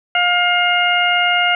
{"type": "harmonic tone", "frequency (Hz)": 709, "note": "F5", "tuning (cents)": 26, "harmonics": [1, 2, 3, 4], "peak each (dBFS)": [-18, -18, -18, -18], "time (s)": [0.15, 1.55], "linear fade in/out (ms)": 2, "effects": []}